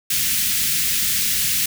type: band-stop noise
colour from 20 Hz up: white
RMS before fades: -20 dBFS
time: 0.1-1.66 s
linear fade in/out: 5 ms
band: 230 to 1800 Hz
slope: 24 dB/octave
effects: none